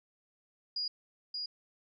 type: tone with echo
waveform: sine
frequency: 4874 Hz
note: D#8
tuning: 37 cents flat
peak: -32 dBFS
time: 0.76-0.88 s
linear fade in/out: 5 ms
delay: 580 ms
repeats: 1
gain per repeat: -3 dB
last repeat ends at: 1.46 s
effects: none